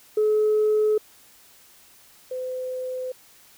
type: tone pair in turn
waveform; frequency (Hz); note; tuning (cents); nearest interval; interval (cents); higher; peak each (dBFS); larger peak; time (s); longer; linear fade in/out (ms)
sine; 427.6 / 510.4; A4 / C5; -49 / -43; minor third; 306; second; -16 / -27; first; 0.17-0.98 / 2.31-3.12; neither; 5
effects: tanh soft clip ceiling -14 dBFS + white hiss -53 dBFS RMS until 3.57 s